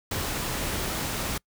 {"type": "noise", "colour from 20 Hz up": "pink", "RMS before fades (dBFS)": -30, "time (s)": [0.11, 1.38], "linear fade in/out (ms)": 5, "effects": ["noise-tail reverb RT60 0.1 s tail -26 dB re dry"]}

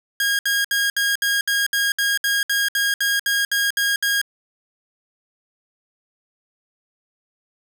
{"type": "tone bursts", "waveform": "sawtooth", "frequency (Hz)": 1631, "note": "G#6", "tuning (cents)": -32, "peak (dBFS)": -14, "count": 16, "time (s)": [0.2, 4.215], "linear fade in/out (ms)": 2, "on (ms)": 190, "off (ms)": 65, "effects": []}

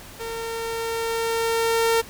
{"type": "tone with level ramp", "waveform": "sawtooth", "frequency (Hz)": 456.7, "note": "A#4", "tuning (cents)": -36, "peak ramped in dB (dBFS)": [-26, -13], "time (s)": [0.19, 2.02], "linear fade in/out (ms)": 20, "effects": ["pink hiss -42 dBFS RMS until 2.09 s"]}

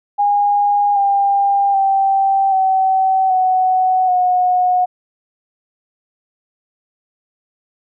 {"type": "tone with pitch steps", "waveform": "sine", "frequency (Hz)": [817, 798.3, 780.1, 762.3, 744.9, 727.9], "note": ["G#5", "G5", "G5", "G5", "F#5", "F#5"], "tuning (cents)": [-29, 31, -9, -49, 11, -29], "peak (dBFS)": -11, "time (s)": [0.18, 4.86], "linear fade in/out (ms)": 20, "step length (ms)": 780, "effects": []}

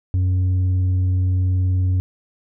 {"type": "tone with tanh clipping", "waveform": "triangle", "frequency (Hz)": 92.1, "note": "F#2", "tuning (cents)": -7, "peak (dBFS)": -16, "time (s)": [0.14, 2], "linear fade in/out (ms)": 0, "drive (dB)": 8, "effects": []}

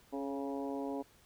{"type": "harmonic tone with a mistuned harmonic", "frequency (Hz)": 138.4, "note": "C#3", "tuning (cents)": -2, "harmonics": [2, 3, 4, 5, 6, 7], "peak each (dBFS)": [-38, -42, -44, -46, -48, -49], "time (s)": [0.12, 1.03], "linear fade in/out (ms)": 20, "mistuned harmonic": 3, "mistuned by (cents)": 28, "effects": ["pink hiss -64 dBFS RMS until 1.25 s"]}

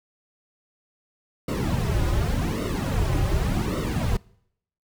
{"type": "noise with flanger", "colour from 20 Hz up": "brown", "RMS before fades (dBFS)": -24, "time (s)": [1.48, 4.17], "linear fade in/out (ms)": 5, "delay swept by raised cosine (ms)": [1.2, 4.5], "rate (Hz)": 0.87, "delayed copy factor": -1, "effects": ["noise-tail reverb RT60 0.7 s tail -24 dB re dry"]}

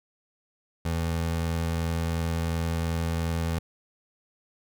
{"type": "tone", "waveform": "25% pulse", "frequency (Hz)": 82.8, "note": "E2", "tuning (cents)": 8, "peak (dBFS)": -22, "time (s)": [0.85, 3.59], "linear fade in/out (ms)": 5, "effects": []}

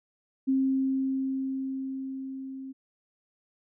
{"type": "tone with level ramp", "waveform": "sine", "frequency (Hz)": 266.3, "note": "C4", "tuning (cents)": 31, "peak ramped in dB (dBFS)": [-21, -37], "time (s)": [0.47, 2.73], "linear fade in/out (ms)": 20, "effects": []}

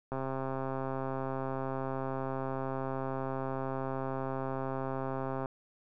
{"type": "click train", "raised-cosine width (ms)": 1, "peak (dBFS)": -22, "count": 711, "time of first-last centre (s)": [0.12, 5.458], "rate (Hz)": 133, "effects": []}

